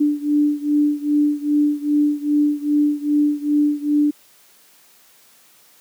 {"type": "beating tone pair", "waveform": "sine", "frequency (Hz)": [293.7, 296.2], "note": ["D4", "D4"], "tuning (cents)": [0, 15], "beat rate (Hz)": 2.5, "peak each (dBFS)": [-17, -19], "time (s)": [0, 4.11], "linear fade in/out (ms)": 10, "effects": ["white hiss -52 dBFS RMS until 5.8 s", "high-pass 150 Hz 12 dB/octave"]}